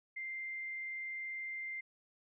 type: tone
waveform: sine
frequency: 2093 Hz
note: C7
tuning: in tune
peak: -39 dBFS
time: 0.16-1.81 s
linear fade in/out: 10 ms
effects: none